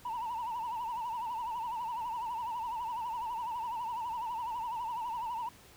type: tone with vibrato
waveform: sine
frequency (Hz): 932.3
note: A#5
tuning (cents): 0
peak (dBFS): -32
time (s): 0.05-5.49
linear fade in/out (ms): 5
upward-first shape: triangle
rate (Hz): 12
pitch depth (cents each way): 130
effects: tanh soft clip ceiling -32 dBFS + pink hiss -57 dBFS RMS until 5.76 s